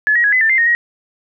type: tone with pitch steps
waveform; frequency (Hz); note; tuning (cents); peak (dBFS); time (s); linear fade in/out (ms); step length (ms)
sine; 1712 / 1899 / 1668 / 2019 / 1784 / 2088 / 1858 / 1890; A6 / A#6 / G#6 / B6 / A6 / C7 / A#6 / A#6; -48 / +32 / +7 / +38 / +23 / -4 / -6 / +23; -10; 0.07-0.75; 0; 85
effects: none